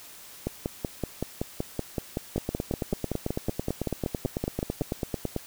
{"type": "two click trains", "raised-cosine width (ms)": 2, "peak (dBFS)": [-14, -14], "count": [24, 28], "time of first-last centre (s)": [[0.47, 4.818], [2.38, 5.363]], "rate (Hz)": [5.29, 9.05], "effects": ["white hiss -47 dBFS RMS until 5.46 s"]}